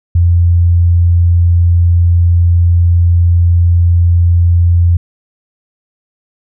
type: tone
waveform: sine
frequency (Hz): 86.3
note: F2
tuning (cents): -20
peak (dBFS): -5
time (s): 0.15-4.97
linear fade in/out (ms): 5
effects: none